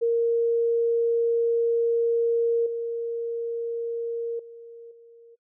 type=tone with level steps; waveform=sine; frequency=465.2 Hz; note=A#4; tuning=4 cents flat; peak=-19 / -26 / -40 / -47 dBFS; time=0.01-5.36 s; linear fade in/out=20 ms; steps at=2.66 / 4.39 / 4.91 s; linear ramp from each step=5 ms; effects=noise-tail reverb RT60 0.1 s tail -23 dB re dry

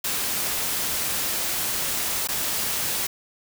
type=noise with dropouts; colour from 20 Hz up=white; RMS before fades=-26 dBFS; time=0.04-3.07 s; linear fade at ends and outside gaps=5 ms; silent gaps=2.274-2.286 s; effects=none

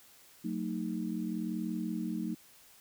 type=chord; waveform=sine; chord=D# diminished; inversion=first; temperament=equal with one note detuned; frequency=185 / 225.8 / 311.1 Hz; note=F#3 / A3 / D#4; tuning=0 / +45 / 0 cents; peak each=-37 / -36 / -38 dBFS; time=0.44-2.35 s; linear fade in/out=10 ms; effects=white hiss -59 dBFS RMS until 2.8 s

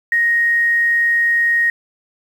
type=tone with quantisation; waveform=sine; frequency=1871 Hz; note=A#6; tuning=6 cents sharp; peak=-12 dBFS; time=0.12-1.7 s; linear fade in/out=2 ms; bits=7; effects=none

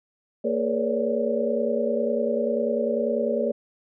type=tone cluster; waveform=sine; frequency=231.6 / 420.6 / 482.6 / 553 / 583 Hz; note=A#3 / G#4 / B4 / C#5 / D5; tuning=-11 / +22 / -40 / -4 / -13 cents; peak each=-28 dBFS; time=0.44-3.52 s; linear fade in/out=10 ms; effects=none

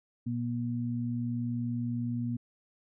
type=tone pair together; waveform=sine; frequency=119.8 / 239.6 Hz; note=A#2 / A#3; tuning=+48 / +48 cents; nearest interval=octave; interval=1200 cents; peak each=-33 / -32 dBFS; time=0.26-2.37 s; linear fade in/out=10 ms; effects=none

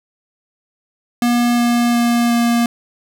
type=tone with pitch steps; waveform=square; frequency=239.9 / 238.5 / 237.1 / 235.8 Hz; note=A#3 / A#3 / A#3 / A#3; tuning=+50 / +40 / +30 / +20 cents; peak=-13 dBFS; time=1.22-2.66 s; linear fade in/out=2 ms; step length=360 ms; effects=none

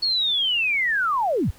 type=linear sweep; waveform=sine; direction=down; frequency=4406 to 41.2 Hz; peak=-19 dBFS; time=0.02-1.51 s; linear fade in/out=10 ms; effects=pink hiss -51 dBFS RMS until 1.58 s

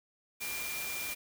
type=tone in noise; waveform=sine; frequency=2389 Hz; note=D7; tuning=29 cents sharp; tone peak=-39 dBFS; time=0.4-1.15 s; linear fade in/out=20 ms; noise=white; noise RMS=-39 dBFS; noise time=0.4-1.15 s; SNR=-3 dB; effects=none

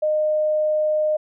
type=tone; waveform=sine; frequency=613 Hz; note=D#5; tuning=26 cents flat; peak=-17 dBFS; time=0.02-1.17 s; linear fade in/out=10 ms; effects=none

